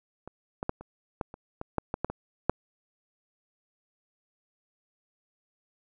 clicks, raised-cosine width 1 ms, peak -27 / -18 / -13 / -29 / -16 / -28 / -21 / -12 / -15 / -13 / -20 / -7 dBFS, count 12, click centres 0.276 / 0.629 / 0.694 / 0.81 / 1.212 / 1.341 / 1.614 / 1.783 / 1.941 / 2.046 / 2.1 / 2.496 s, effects none

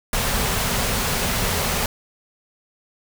pink band-stop noise, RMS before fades -22 dBFS, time 0.13-1.86 s, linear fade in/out 2 ms, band 260 to 370 Hz, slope 96 dB/octave, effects none

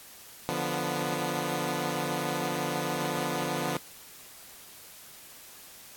10% pulse chord, B diminished, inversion first, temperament equal, 146.83 / 174.61 / 246.9 Hz, D3 / F3 / B3, 0 / 0 / 0 cents, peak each -25 dBFS, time 0.49-3.77 s, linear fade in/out 0 ms, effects white hiss -49 dBFS RMS until 5.96 s + AAC 64 kbps

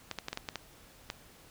clicks, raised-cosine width 0.2 ms, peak -18 dBFS, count 8, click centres 0.113 / 0.187 / 0.284 / 0.33 / 0.374 / 0.488 / 0.557 / 1.101 s, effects pink hiss -57 dBFS RMS until 1.5 s

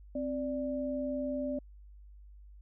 sine tone pair together, 261.6 / 587.3 Hz, C4 / D5, 0 / 0 cents, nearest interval octave + major second, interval 1400 cents, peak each -34 / -35 dBFS, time 0.15-1.59 s, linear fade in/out 5 ms, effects added 50 Hz sine -50 dBFS peak until 2.61 s

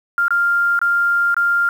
sine tone with dropouts, 1396.9 Hz, F6, in tune, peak -13 dBFS, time 0.18-1.69 s, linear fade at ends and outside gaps 1 ms, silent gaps 0.282-0.306 / 0.791-0.815 / 1.344-1.366 s, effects 7-bit

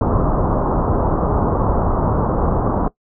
pink low-pass noise, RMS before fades -17 dBFS, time 0.01-2.88 s, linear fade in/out 2 ms, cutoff 1200 Hz, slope 48 dB/octave, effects noise-tail reverb RT60 0.1 s tail -20 dB re dry

